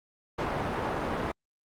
white low-pass noise, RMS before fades -31 dBFS, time 0.38-1.32 s, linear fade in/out 10 ms, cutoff 1000 Hz, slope 12 dB/octave, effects Opus 48 kbps

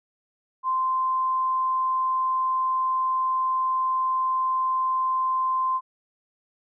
sine tone, 1040 Hz, C6, 11 cents flat, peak -21 dBFS, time 0.63-5.81 s, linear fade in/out 50 ms, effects none

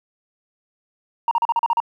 sine tone bursts, 932.3 Hz, A#5, in tune, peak -13 dBFS, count 8, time 1.28-1.802 s, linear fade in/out 2 ms, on 32 ms, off 38 ms, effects tanh soft clip ceiling -13 dBFS + 9-bit

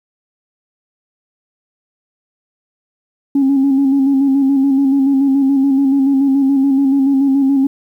sine tone with vibrato, 273.1 Hz, C#4, 26 cents flat, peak -8 dBFS, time 3.35-7.67 s, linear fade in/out 5 ms, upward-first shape square, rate 7 Hz, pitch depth 35 cents each way, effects tanh soft clip ceiling -6 dBFS + 8-bit

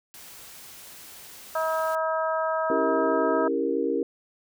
white noise, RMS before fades -45 dBFS, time 0.14-1.95 s, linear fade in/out 0 ms
harmonic tone, 320 Hz, D#4, 49 cents sharp, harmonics 2 / 3 / 4 / 5, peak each -26 / -30 / -29 / -35 dBFS, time 1.55-3.48 s, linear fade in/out 5 ms
sine chord, C# diminished seventh, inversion none, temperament equal with one note detuned, 277.2 / 329.6 / 397 / 466.2 Hz, C#4 / E4 / G4 / Bb4, 0 / 0 / +22 / 0 cents, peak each -29 / -29 / -29 / -27 dBFS, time 2.7-4.03 s, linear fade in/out 2 ms
effects none

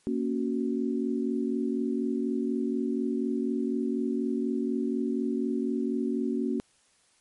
sine chord, F# major, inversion first, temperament equal, 233.1 / 277.2 / 370 Hz, A#3 / C#4 / F#4, 0 / 0 / 0 cents, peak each -29 / -30 / -32 dBFS, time 0.07-6.6 s, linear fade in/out 0 ms, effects white hiss -65 dBFS RMS until 7.2 s + MP3 48 kbps

